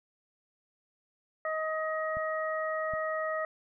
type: harmonic tone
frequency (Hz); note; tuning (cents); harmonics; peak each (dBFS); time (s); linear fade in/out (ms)
630; D#5; +21; 1 / 2 / 3; -32 / -35 / -37; 1.45-3.45; 2
type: clicks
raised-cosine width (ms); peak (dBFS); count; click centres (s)
5; -32; 2; 2.17 / 2.937
effects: none